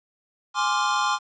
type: chord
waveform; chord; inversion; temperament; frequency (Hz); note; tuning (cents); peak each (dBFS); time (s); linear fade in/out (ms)
square; D half-diminished seventh; second; equal; 830.6 / 1046.5 / 1174.7 / 1396.9; Ab5 / C6 / D6 / F6; 0 / 0 / 0 / 0; -28 / -26 / -27 / -29; 0.54-1.19; 50
effects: resampled to 16000 Hz + 9-bit